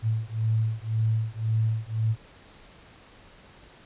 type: beating tone pair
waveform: sine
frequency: 110 / 111.9 Hz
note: A2 / A2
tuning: 0 / +30 cents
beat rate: 1.9 Hz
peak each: -26 dBFS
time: 0.02-2.16 s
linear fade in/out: 50 ms
effects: pink hiss -52 dBFS RMS until 3.85 s + resampled to 8000 Hz